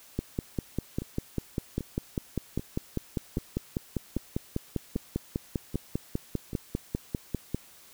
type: two click trains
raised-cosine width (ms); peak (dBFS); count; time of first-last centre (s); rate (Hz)
3; -15 / -23; 38 / 8; 0.19-7.546 / 1.02-6.532; 5.03 / 1.27
effects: white hiss -54 dBFS RMS until 7.93 s